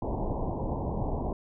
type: low-pass noise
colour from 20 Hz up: pink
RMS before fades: -31 dBFS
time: 0.02-1.33 s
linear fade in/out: 2 ms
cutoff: 1000 Hz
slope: 96 dB/octave
effects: none